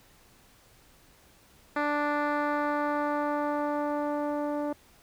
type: tone with low-pass filter sweep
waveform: 10% pulse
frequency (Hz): 293.7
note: D4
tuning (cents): 0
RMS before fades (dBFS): -29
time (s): 1.76-4.73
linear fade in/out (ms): 5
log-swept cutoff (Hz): 2000 to 590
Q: 0.95
effects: pink hiss -59 dBFS RMS until 5.02 s